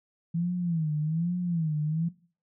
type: tone with vibrato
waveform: sine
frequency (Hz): 164.2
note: E3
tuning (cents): -6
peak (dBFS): -25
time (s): 0.34-2.09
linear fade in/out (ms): 10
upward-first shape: sine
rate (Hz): 1.2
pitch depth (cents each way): 150
effects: noise-tail reverb RT60 0.4 s tail -17 dB re dry